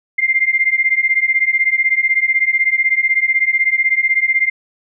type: beating tone pair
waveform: sine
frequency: 2093 / 2109 Hz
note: C7 / C7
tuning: 0 / +13 cents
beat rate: 16 Hz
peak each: -15 dBFS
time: 0.18-4.5 s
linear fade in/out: 10 ms
effects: none